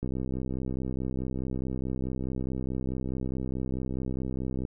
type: click train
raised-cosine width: 3 ms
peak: -20 dBFS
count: 300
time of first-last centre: 0.03-4.651 s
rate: 64.7 Hz
effects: none